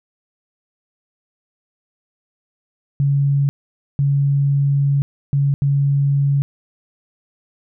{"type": "tone bursts at uneven times", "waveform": "sine", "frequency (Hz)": 140.4, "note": "C#3", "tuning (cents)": 22, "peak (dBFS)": -13, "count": 4, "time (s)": [[3, 3.49], [3.99, 5.02], [5.33, 5.54], [5.62, 6.42]], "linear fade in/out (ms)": 0, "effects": []}